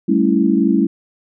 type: chord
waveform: sine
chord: A dominant seventh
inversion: third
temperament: equal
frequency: 196 / 220 / 277.2 / 329.6 Hz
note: G3 / A3 / C#4 / E4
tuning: 0 / 0 / 0 / 0 cents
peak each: -17 dBFS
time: 0.08-0.87 s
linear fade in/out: 10 ms
effects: none